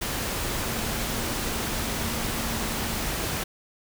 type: tone in noise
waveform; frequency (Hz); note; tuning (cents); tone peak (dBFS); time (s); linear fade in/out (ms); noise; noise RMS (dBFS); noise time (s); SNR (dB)
sine; 227.2; A#3; -44; -37; 0.65-3.08; 10; pink; -29; 0.01-3.44; -11
effects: none